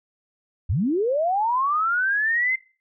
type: linear sweep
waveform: sine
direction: up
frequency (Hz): 65.41 to 2093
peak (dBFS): -19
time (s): 0.69-2.56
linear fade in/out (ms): 10
effects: noise-tail reverb RT60 0.4 s tail -24 dB re dry